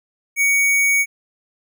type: tone with sample-and-hold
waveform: sine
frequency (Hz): 2250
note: C#7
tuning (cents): +25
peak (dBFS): -13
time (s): 0.36-1.06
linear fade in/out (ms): 50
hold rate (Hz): 8820
effects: none